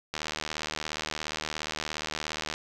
click train, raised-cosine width 0.2 ms, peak -14 dBFS, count 186, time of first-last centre 0.14-2.539 s, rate 77.1 Hz, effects none

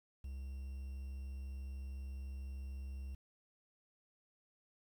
triangle tone with quantisation, 66.9 Hz, C2, 39 cents sharp, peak -40 dBFS, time 0.24-3.15 s, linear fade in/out 5 ms, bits 11, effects none

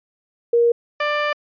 sine / 15% pulse tone pair in turn, 471 / 592.4 Hz, A#4 / D5, +18 / +15 cents, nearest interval major third, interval 397 cents, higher second, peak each -12 dBFS, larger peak neither, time 0.53-0.72 / 1-1.33 s, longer second, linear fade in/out 5 ms, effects resampled to 11025 Hz

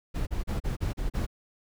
brown noise bursts, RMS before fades -29 dBFS, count 7, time 0.14-1.266 s, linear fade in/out 20 ms, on 130 ms, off 36 ms, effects none

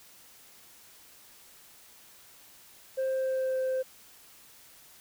sine tone with pitch glide, 527 to 520.3 Hz, C5 to C5, +12 to -10 cents, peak -24 dBFS, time 2.97-3.83 s, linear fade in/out 20 ms, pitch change -22 cents, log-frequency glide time 3.08-3.61 s, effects tanh soft clip ceiling -26 dBFS + white hiss -55 dBFS RMS until 5 s

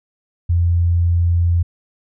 sine tone, 86 Hz, F2, 26 cents flat, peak -12 dBFS, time 0.49-1.63 s, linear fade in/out 10 ms, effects none

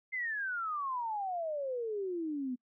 sine exponential sweep, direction down, 2100 to 243.7 Hz, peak -33 dBFS, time 0.12-2.56 s, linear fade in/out 20 ms, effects noise-tail reverb RT60 0.1 s tail -26 dB re dry

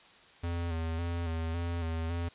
square tone with vibrato, 83.6 Hz, E2, 25 cents sharp, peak -32 dBFS, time 0.43-2.29 s, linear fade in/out 10 ms, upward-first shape square, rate 1.8 Hz, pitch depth 37 cents each way, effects white hiss -57 dBFS RMS until 2.34 s + resampled to 8000 Hz

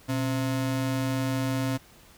square ring-modulated tone, 196 Hz, G3, in tune, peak -23 dBFS, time 0.08-1.78 s, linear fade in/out 20 ms, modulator 72.8 Hz, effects pink hiss -54 dBFS RMS until 2.17 s

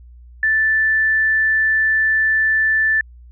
sine tone, 1760 Hz, A6, in tune, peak -13 dBFS, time 0.43-3.01 s, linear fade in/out 2 ms, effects added 60 Hz sine -39 dBFS peak until 3.31 s

